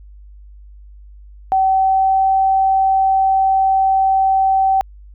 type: tone with pitch glide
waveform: sine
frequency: 765 to 769.9 Hz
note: G5 to G5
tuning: -42 to -31 cents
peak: -11 dBFS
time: 1.52-4.81 s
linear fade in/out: 0 ms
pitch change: +11 cents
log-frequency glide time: 1.66-2.3 s
effects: added 50 Hz sine -37 dBFS peak until 5.14 s